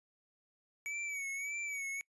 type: tone with vibrato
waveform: square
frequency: 2266 Hz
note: C#7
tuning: 37 cents sharp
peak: -38 dBFS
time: 0.86-2.01 s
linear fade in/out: 0 ms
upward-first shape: sine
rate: 1.7 Hz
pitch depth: 64 cents each way
effects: noise-tail reverb RT60 0.1 s tail -24 dB re dry + resampled to 24000 Hz

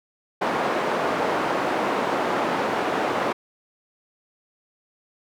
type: band-pass noise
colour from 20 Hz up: white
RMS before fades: -24 dBFS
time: 0.41-3.33 s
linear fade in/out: 10 ms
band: 260 to 970 Hz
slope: 12 dB/octave
effects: none

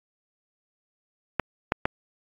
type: clicks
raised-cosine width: 0.5 ms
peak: -7 dBFS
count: 3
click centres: 1.397 / 1.721 / 1.855 s
effects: AAC 64 kbps

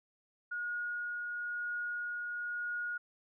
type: tone with tremolo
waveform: sine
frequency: 1441 Hz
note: F#6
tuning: 46 cents flat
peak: -34 dBFS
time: 0.51-2.98 s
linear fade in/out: 10 ms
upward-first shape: triangle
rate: 1 Hz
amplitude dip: 25%
effects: none

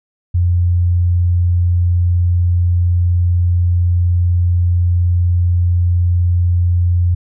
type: tone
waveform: sine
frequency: 87.9 Hz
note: F2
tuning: 12 cents sharp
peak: -10 dBFS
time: 0.34-7.15 s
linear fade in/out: 10 ms
effects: none

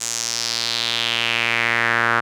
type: tone with band-pass filter sweep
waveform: sawtooth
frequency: 116.5 Hz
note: A#2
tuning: 1 cent flat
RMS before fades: -21 dBFS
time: 0-2.21 s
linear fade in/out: 20 ms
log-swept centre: 7200 to 1400 Hz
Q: 3.2
effects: none

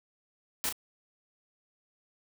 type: noise with echo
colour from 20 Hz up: white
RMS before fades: -31 dBFS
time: 0.64-0.69 s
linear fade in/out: 0 ms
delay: 35 ms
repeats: 1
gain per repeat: -6 dB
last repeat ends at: 0.725 s
effects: none

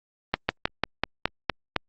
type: slowing click train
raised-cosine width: 0.3 ms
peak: -5 dBFS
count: 8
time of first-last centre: 0.34-1.763 s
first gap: 150 ms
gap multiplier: 1.1
effects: low-pass 5000 Hz 12 dB/octave + Opus 24 kbps

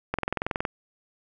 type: click train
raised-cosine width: 0.5 ms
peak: -11 dBFS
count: 12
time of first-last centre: 0.14-0.652 s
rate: 21.5 Hz
effects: none

